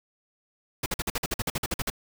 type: noise bursts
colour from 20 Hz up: pink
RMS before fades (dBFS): -28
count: 14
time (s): 0.83-1.901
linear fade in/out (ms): 5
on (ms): 31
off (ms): 49
effects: none